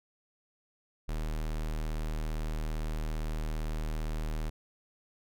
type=tone; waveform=square; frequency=38.82 Hz; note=D#1; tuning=3 cents flat; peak=-32 dBFS; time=1.08-4.5 s; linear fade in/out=10 ms; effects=none